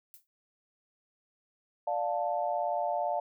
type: noise with exponential decay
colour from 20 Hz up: violet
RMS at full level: -48 dBFS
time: 0.14-0.27 s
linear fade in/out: 0 ms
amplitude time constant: 28 ms
type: chord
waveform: sine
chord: D minor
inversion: none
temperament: just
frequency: 587.3 / 704.8 / 881 Hz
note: D5 / F5 / A5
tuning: 0 / +16 / +2 cents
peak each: -33 / -31 / -34 dBFS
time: 1.87-3.2 s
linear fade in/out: 5 ms
effects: none